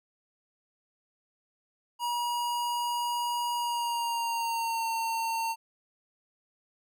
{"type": "tone with pitch glide", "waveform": "square", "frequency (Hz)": [958, 909.5], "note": ["A#5", "A#5"], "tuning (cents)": [47, -43], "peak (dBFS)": -29, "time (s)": [1.99, 5.56], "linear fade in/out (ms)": 50, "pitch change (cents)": -90, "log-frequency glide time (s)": [3.54, 4.86], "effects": []}